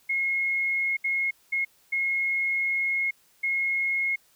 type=tone bursts at uneven times; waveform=sine; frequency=2161 Hz; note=C#7; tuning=45 cents flat; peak=-23 dBFS; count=5; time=0.09-0.97 / 1.04-1.31 / 1.52-1.65 / 1.92-3.11 / 3.43-4.16 s; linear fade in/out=10 ms; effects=white hiss -62 dBFS RMS until 4.35 s